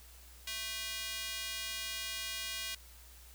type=tone with high-pass filter; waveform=square; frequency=220 Hz; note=A3; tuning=in tune; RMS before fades=-40 dBFS; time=0.47-2.75 s; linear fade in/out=5 ms; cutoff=2800 Hz; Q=1.2; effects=added 60 Hz sine -55 dBFS peak until 3.34 s + white hiss -58 dBFS RMS until 3.34 s